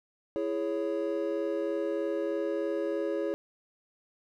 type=chord; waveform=triangle; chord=C# minor; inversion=first; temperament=just; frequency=332.6 / 415.8 / 554.4 Hz; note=E4 / G#4 / C#5; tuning=+16 / +2 / 0 cents; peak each=-31 dBFS; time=0.36-3.34 s; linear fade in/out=0 ms; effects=none